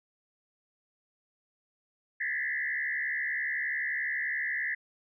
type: tone with frequency modulation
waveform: sine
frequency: 1867 Hz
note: A#6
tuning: 2 cents sharp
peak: -29 dBFS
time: 2.2-4.75 s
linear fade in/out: 10 ms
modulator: 71.6 Hz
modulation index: 2.5
effects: none